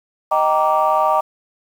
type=chord; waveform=sine; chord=Eb major seventh; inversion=none; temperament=just; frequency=622.3 / 777.8 / 933.4 / 1166.7 Hz; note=Eb5 / G5 / Bb5 / D6; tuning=0 / -14 / +2 / -12 cents; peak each=-18 dBFS; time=0.31-1.21 s; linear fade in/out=10 ms; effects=tanh soft clip ceiling -5 dBFS + 7-bit